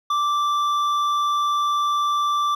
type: tone with hard clipping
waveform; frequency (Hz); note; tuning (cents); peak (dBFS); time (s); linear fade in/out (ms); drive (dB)
sine; 1172; D6; -4; -20; 0.1-2.55; 5; 7
effects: none